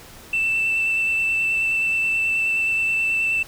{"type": "tone with vibrato", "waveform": "sine", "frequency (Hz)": 2661, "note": "E7", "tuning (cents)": 16, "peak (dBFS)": -17, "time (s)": [0.33, 3.43], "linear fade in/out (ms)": 5, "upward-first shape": "square", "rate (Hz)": 9.4, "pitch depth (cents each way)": 9, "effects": ["tanh soft clip ceiling -15 dBFS", "pink hiss -43 dBFS RMS until 3.47 s"]}